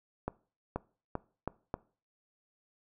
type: accelerating click train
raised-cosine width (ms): 1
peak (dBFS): -19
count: 5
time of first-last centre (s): 0.28-1.741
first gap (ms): 480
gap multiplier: 0.82
effects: noise-tail reverb RT60 0.4 s tail -21 dB re dry